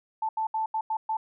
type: tone bursts at uneven times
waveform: sine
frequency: 880 Hz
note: A5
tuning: in tune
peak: -25 dBFS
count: 6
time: 0.22-0.29 / 0.37-0.47 / 0.54-0.66 / 0.74-0.81 / 0.9-0.97 / 1.09-1.17 s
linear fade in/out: 5 ms
effects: none